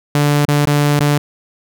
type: tone with dropouts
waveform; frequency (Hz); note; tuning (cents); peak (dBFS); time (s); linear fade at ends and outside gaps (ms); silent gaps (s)
sawtooth; 146; D3; -10; -7; 0.15-1.18; 2; 0.453-0.483 / 0.654-0.672 / 0.994-1.005
effects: none